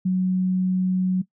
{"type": "tone", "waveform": "sine", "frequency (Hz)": 185, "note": "F#3", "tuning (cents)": 0, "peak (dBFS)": -18, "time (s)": [0.05, 1.22], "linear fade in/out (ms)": 10, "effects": ["noise-tail reverb RT60 0.1 s tail -18 dB re dry"]}